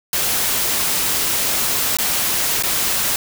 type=noise with dropouts; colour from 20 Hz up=white; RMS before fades=-19 dBFS; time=0.13-3.16 s; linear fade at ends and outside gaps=1 ms; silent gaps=1.97-1.986 / 2.625-2.635 s; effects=none